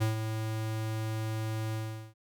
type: tone with ADSR envelope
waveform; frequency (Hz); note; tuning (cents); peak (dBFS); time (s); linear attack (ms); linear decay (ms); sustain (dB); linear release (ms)
square; 110; A2; 0; -25; 0-2.14; 21; 130; -7; 400
effects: none